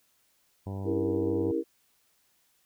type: harmonic tone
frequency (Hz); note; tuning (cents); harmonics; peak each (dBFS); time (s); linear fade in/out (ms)
97.8; G2; -4; 1 / 2 / 3 / 4 / 5 / 6 / 7 / 8 / 9 / 10; -34 / -40 / -44 / -46 / -48 / -50 / -51 / -52 / -53 / -54; 0.66-1.52; 10
type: chord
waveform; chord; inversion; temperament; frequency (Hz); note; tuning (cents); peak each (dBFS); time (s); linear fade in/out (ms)
sine; C# diminished seventh; none; equal with one note detuned; 277.2 / 329.6 / 401.2 / 466.2; C#4 / E4 / G4 / Bb4; 0 / 0 / +40 / 0; -35 / -29 / -34 / -31; 0.84-1.64; 50
effects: white hiss -69 dBFS RMS until 2.65 s